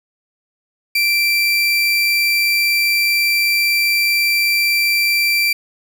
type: tone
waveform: 30% pulse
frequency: 2349 Hz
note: D7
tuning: in tune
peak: -11 dBFS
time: 0.95-5.53 s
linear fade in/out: 5 ms
effects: none